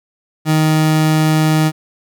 30% pulse tone, 156.1 Hz, D#3, 6 cents sharp, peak -8 dBFS, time 0.45-1.72 s, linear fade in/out 50 ms, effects none

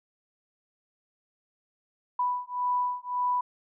sine beating tone pair, 987.8 / 989.6 Hz, B5 / B5, 0 / +3 cents, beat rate 1.8 Hz, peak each -29 dBFS, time 2.19-3.41 s, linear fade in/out 5 ms, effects none

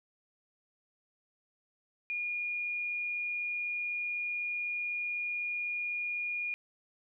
sine tone, 2432 Hz, D#7, 40 cents flat, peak -32 dBFS, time 2.1-6.54 s, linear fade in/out 0 ms, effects none

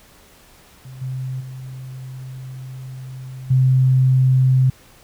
sine tone with level steps, 130 Hz, C3, 11 cents flat, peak -34 / -23 / -30 / -11 dBFS, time 0.85-4.7 s, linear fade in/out 5 ms, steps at 1.01 / 1.4 / 3.5 s, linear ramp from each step 10 ms, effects pink hiss -49 dBFS RMS until 5.03 s

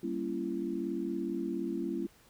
sine chord, G diminished seventh, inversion none, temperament equal with one note detuned, 196 / 233.1 / 277.2 / 337.9 Hz, G3 / Bb3 / Db4 / Fb4, 0 / 0 / 0 / +43 cents, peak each -39 / -39 / -38 / -35 dBFS, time 0.03-2.07 s, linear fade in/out 5 ms, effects pink hiss -62 dBFS RMS until 2.29 s

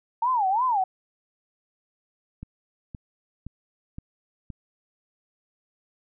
sine tone with vibrato, 880 Hz, A5, in tune, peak -20 dBFS, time 0.22-0.84 s, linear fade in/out 5 ms, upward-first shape sine, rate 2.9 Hz, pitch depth 280 cents each way
click train, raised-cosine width 5 ms, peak -24 dBFS, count 5, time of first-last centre 2.43-4.503 s, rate 1.93 Hz
effects none

